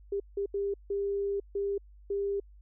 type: tone bursts at uneven times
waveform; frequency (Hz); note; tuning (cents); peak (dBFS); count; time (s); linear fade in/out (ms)
sine; 400; G4; +35; -28; 6; 0.12-0.2 / 0.37-0.46 / 0.54-0.74 / 0.9-1.4 / 1.55-1.78 / 2.1-2.4; 5
effects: added 50 Hz sine -51 dBFS peak until 2.61 s